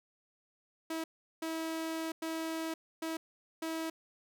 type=tone bursts at uneven times; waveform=sawtooth; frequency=323.5 Hz; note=E4; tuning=32 cents flat; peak=-31 dBFS; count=5; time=0.9-1.04 / 1.42-2.12 / 2.22-2.74 / 3.02-3.17 / 3.62-3.9 s; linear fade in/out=5 ms; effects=none

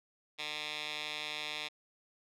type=tone with band-pass filter; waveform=10% pulse; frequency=151 Hz; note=D3; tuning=48 cents sharp; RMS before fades=-40 dBFS; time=0.38-1.69 s; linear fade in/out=20 ms; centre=3200 Hz; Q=2.9; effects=none

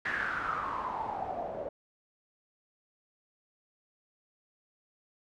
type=noise with low-pass filter sweep; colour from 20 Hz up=white; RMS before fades=-35 dBFS; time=0.05-1.69 s; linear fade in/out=5 ms; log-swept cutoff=1800 to 560 Hz; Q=7.2; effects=none

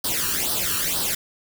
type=noise with flanger; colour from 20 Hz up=white; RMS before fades=-24 dBFS; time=0.04-1.15 s; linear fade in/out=5 ms; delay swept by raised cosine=0.21 to 0.72 ms; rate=2.1 Hz; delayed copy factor=+0.75; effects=none

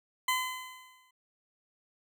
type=tone with exponential decay; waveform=20% pulse; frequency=1021 Hz; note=C6; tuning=43 cents flat; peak=-20 dBFS; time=0.28-1.11 s; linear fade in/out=5 ms; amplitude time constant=180 ms; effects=none

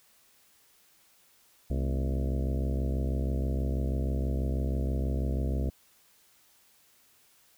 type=harmonic tone with a mistuned harmonic; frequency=66.2 Hz; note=C2; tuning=21 cents sharp; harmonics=1 / 2 / 3 / 4 / 5 / 6 / 7 / 8 / 9 / 10; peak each=-28 / -34 / -38 / -40 / -42 / -44 / -45 / -46 / -47 / -48 dBFS; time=1.7-5.7 s; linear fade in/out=5 ms; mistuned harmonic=3; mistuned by=+150 cents; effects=white hiss -63 dBFS RMS until 7.57 s

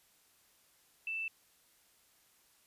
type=tone; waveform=sine; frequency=2654 Hz; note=E7; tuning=11 cents sharp; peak=-35 dBFS; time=1.07-1.28 s; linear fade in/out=2 ms; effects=white hiss -68 dBFS RMS until 2.66 s + resampled to 32000 Hz

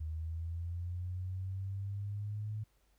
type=linear sweep; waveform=sine; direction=up; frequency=77.78 to 108 Hz; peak=-36 dBFS; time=0-2.64 s; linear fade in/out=10 ms; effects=added 50 Hz sine -70 dBFS peak until 2.98 s + pink hiss -75 dBFS RMS until 2.98 s

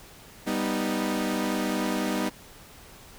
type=chord; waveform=sawtooth; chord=G augmented; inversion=none; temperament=equal with one note detuned; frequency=197.02 / 246.9 / 311.1 Hz; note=G3 / B3 / D#4; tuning=+9 / 0 / 0 cents; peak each=-26 dBFS; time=0.46-2.3 s; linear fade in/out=20 ms; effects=pink hiss -49 dBFS RMS until 3.18 s

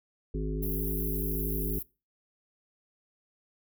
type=harmonic tone; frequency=52.3 Hz; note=G#1; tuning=13 cents sharp; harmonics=1 / 3 / 5 / 7 / 8; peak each=-31 / -36 / -38 / -39 / -40 dBFS; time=0.34-1.79 s; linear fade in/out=5 ms
type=high-pass noise; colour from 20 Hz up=white; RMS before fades=-37 dBFS; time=0.62-1.83 s; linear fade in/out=10 ms; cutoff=11000 Hz; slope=96 dB/octave
effects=noise-tail reverb RT60 0.3 s tail -22 dB re dry

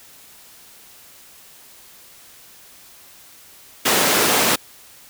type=high-pass noise; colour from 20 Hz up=pink; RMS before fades=-17 dBFS; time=3.85-4.56 s; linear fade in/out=10 ms; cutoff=290 Hz; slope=12 dB/octave; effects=white hiss -46 dBFS RMS until 5.09 s

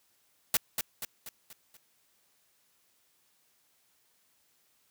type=noise with echo; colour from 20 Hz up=white; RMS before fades=-25 dBFS; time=0.54-0.57 s; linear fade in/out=2 ms; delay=240 ms; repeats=5; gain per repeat=-6 dB; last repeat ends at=1.77 s; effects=white hiss -70 dBFS RMS until 4.9 s + high-pass 60 Hz 12 dB/octave

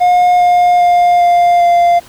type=tone with pitch steps; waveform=triangle; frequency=716 / 710.6 / 705.3 / 700.1 / 694.8 Hz; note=F5 / F5 / F5 / F5 / F5; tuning=+43 / +30 / +17 / +4 / -9 cents; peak=-4 dBFS; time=0-2 s; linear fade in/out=20 ms; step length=400 ms; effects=pink hiss -39 dBFS RMS until 2.08 s

